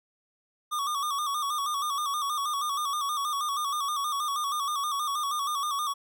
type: tone with vibrato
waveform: square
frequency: 1165 Hz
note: D6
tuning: 14 cents flat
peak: -28 dBFS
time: 0.71-5.94 s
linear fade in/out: 20 ms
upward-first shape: square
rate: 6.3 Hz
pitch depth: 68 cents each way
effects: none